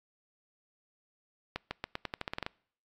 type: accelerating click train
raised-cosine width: 0.3 ms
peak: -18 dBFS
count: 12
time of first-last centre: 1.56-2.464 s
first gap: 150 ms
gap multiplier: 0.87
effects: noise-tail reverb RT60 0.6 s tail -26 dB re dry + AAC 64 kbps